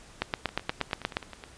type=two click trains; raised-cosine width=0.3 ms; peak=-10 / -24 dBFS; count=9 / 10; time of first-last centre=0.22-1.169 / 0.49-1.438 s; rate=8.43 / 9.49 Hz; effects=pink hiss -52 dBFS RMS until 1.57 s + resampled to 22050 Hz